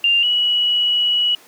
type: tone pair in turn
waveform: sine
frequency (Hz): 2794 / 2929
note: F7 / F#7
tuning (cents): 0 / -18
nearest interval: minor second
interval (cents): 82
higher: second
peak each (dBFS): -12 / -14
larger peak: first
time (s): 0.04-0.23 / 0.23-1.35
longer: second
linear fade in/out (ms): 2
effects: pink hiss -46 dBFS RMS until 1.47 s + high-pass 300 Hz 12 dB/octave